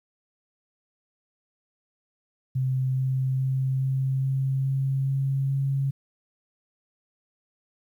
sine tone with pitch steps, 130.4 / 131.31 / 132.22 / 133.14 / 134.07 / 135 / 135.94 / 136.88 Hz, C3 / C3 / C3 / C3 / C3 / C#3 / C#3 / C#3, -5 / +7 / +19 / +31 / +43 / -45 / -33 / -22 cents, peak -22 dBFS, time 2.55-5.91 s, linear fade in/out 10 ms, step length 420 ms, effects 10-bit

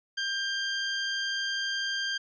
20% pulse tone, 1589 Hz, G6, 23 cents sharp, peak -24 dBFS, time 0.17-2.18 s, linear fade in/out 10 ms, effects resampled to 16000 Hz

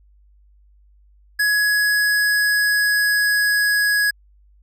square tone with pitch glide, 1678 to 1668.3 Hz, G#6 to G#6, +17 to +7 cents, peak -16 dBFS, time 1.39-4.11 s, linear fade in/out 10 ms, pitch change -10 cents, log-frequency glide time 1.49-3.8 s, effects added 50 Hz sine -50 dBFS peak until 4.62 s

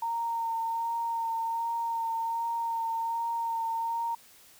sine tone with vibrato, 919 Hz, A#5, 25 cents flat, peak -28 dBFS, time 0.02-4.15 s, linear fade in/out 5 ms, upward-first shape sine, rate 1.3 Hz, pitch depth 17 cents each way, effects white hiss -56 dBFS RMS until 4.59 s

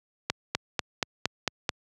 accelerating click train, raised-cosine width 0.2 ms, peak -7 dBFS, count 7, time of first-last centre 0.3-1.692 s, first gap 250 ms, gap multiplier 0.97, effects high-pass 80 Hz 12 dB/octave

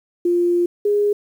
sine tone pair in turn, 349.2 / 412.3 Hz, F4 / G#4, 0 / -13 cents, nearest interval minor third, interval 287 cents, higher second, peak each -14 dBFS, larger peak neither, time 0.25-0.66 / 0.85-1.13 s, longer first, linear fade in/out 5 ms, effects 8-bit

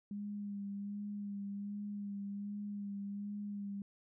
sine tone with vibrato, 202.8 Hz, G#3, 41 cents flat, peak -39 dBFS, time 0.11-3.82 s, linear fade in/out 2 ms, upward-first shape sine, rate 1.3 Hz, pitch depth 25 cents each way, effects none

